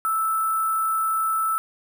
sine tone with sample-and-hold, 1318.5 Hz, E6, in tune, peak -20 dBFS, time 0.05-1.58 s, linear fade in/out 0 ms, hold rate 11025 Hz, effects none

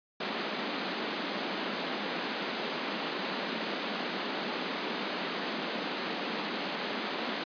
pink band-pass noise, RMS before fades -35 dBFS, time 0.2-7.44 s, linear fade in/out 5 ms, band 190 to 4600 Hz, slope 48 dB/octave, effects resampled to 11025 Hz

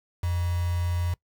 sine tone with quantisation, 87.31 Hz, F2, in tune, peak -24 dBFS, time 0.23-1.14 s, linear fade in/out 5 ms, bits 6, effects noise-tail reverb RT60 0.1 s tail -22 dB re dry

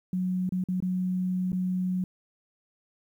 sine tone with dropouts, 183.6 Hz, F#3, 13 cents flat, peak -25 dBFS, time 0.13-2.04 s, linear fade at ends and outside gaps 2 ms, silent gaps 0.492-0.522 / 0.639-0.686 / 0.803-0.824 / 1.52-1.529 s, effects 10-bit

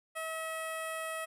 10% pulse tone with notch filter, 643 Hz, E5, 43 cents flat, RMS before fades -38 dBFS, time 0.15-1.26 s, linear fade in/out 20 ms, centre 4200 Hz, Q 0.77, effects resampled to 32000 Hz

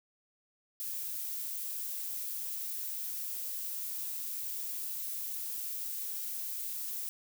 violet noise, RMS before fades -38 dBFS, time 0.8-7.09 s, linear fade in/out 0 ms, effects none

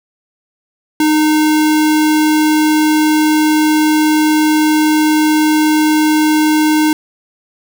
sine tone with sample-and-hold, 308.1 Hz, D#4, 17 cents flat, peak -8 dBFS, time 1-6.93 s, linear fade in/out 2 ms, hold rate 1225 Hz, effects none

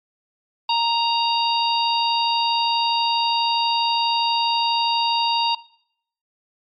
harmonic tone, 932.3 Hz, A#5, in tune, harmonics 1 / 3 / 4 / 5, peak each -19 / -24 / -25 / -26 dBFS, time 0.69-5.55 s, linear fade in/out 5 ms, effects noise-tail reverb RT60 0.7 s tail -20 dB re dry + MP3 48 kbps

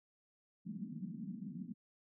white band-pass noise, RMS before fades -45 dBFS, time 0.65-1.74 s, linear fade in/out 20 ms, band 170 to 230 Hz, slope 48 dB/octave, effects none

